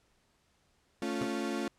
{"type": "chord", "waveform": "35% pulse", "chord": "A augmented", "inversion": "none", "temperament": "equal", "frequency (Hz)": [220, 277.2, 349.2], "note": ["A3", "C#4", "E#4"], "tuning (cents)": [0, 0, 0], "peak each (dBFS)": -35, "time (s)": [1.02, 1.68], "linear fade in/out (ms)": 2}
{"type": "tone with exponential decay", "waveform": "15% pulse", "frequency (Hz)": 130.81, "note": "C3", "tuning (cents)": 0, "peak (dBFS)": -26, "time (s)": [1.21, 1.31], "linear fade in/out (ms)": 5, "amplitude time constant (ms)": 21}
{"effects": ["pink hiss -71 dBFS RMS until 1.78 s", "low-pass 9000 Hz 12 dB/octave"]}